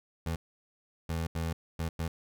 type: tone bursts at uneven times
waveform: 25% pulse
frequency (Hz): 82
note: E2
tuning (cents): -9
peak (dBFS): -27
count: 5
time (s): 0.26-0.36 / 1.09-1.27 / 1.35-1.53 / 1.79-1.89 / 1.99-2.08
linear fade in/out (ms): 5
effects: none